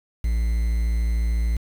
triangle tone with quantisation, 56.8 Hz, A#1, 44 cents flat, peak -17 dBFS, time 0.24-1.57 s, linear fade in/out 5 ms, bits 7, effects none

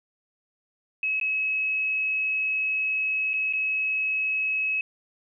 sine tone with dropouts, 2569 Hz, E7, 45 cents flat, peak -23 dBFS, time 1.03-4.81 s, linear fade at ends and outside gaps 2 ms, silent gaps 1.199-1.212 / 3.334-3.338 / 3.527-3.534 s, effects none

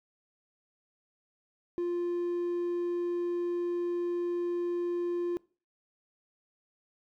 triangle tone, 349.2 Hz, F4, in tune, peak -26 dBFS, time 1.78-5.37 s, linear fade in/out 0 ms, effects noise-tail reverb RT60 0.4 s tail -24 dB re dry + tanh soft clip ceiling -22 dBFS

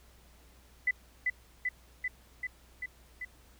sine tone with echo, 2000 Hz, B6, 21 cents sharp, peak -24 dBFS, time 0.87-0.91 s, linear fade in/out 5 ms, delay 390 ms, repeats 6, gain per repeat -2 dB, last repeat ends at 3.25 s, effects added 60 Hz sine -59 dBFS peak until 3.59 s + pink hiss -62 dBFS RMS until 3.59 s

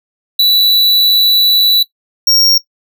square tone pair in turn, 3951 / 5567 Hz, B7 / F8, 0 / -6 cents, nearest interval tritone, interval 594 cents, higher second, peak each -7 dBFS, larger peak neither, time 0.39-1.83 / 2.27-2.58 s, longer first, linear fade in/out 5 ms, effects noise-tail reverb RT60 0.1 s tail -18 dB re dry

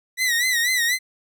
sawtooth tone with vibrato, 1947 Hz, B6, 25 cents flat, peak -15 dBFS, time 0.17-0.99 s, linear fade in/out 50 ms, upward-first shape sine, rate 4.1 Hz, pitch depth 94 cents each way, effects none

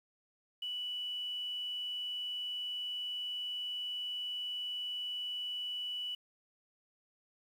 sine tone with quantisation, 2960 Hz, F#7, in tune, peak -36 dBFS, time 0.62-6.15 s, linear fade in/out 5 ms, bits 10, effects none

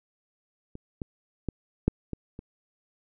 clicks, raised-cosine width 3 ms, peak -27 / -20 / -16 / -8 / -19 / -26 dBFS, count 6, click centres 0.754 / 1.018 / 1.487 / 1.88 / 2.133 / 2.391 s, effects none

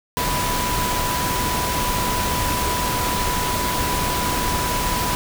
sine tone in noise, 987.8 Hz, B5, in tune, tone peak -24 dBFS, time 0.17-5.15 s, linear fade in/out 0 ms, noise pink, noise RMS -23 dBFS, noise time 0.17-5.15 s, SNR -4 dB, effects none

